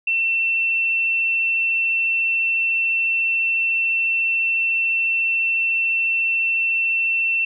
sine tone, 2693 Hz, E7, 36 cents sharp, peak -17 dBFS, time 0.07-7.45 s, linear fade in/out 5 ms, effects none

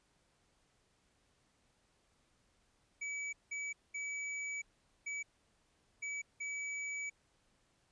square tone bursts at uneven times, 2287 Hz, D7, 47 cents flat, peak -39 dBFS, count 6, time 3.01-3.33 / 3.51-3.73 / 3.94-4.62 / 5.06-5.23 / 6.02-6.22 / 6.4-7.1 s, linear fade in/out 10 ms, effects pink hiss -74 dBFS RMS until 7.91 s + resampled to 22050 Hz

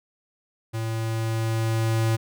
square tone with level ramp, 112.5 Hz, A2, 39 cents sharp, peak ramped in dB -27 to -20 dBFS, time 0.73-2.17 s, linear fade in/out 20 ms, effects none

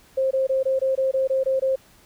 sine tone bursts, 530 Hz, C5, 22 cents sharp, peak -18 dBFS, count 10, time 0.17-1.759 s, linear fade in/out 10 ms, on 140 ms, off 21 ms, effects pink hiss -54 dBFS RMS until 2.05 s

